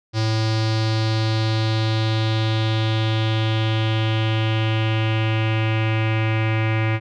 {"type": "tone with low-pass filter sweep", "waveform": "square", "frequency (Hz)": 110.4, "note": "A2", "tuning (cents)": 6, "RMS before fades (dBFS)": -20, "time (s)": [0.13, 7], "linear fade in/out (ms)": 50, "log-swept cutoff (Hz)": [4900, 2300], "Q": 3.7, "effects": []}